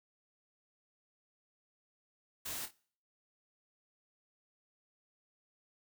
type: noise with echo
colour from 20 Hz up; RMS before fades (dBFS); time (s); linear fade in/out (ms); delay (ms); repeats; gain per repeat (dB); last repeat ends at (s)
white; -41; 2.45-2.66; 10; 26; 2; -9; 2.712
effects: noise-tail reverb RT60 0.5 s tail -22 dB re dry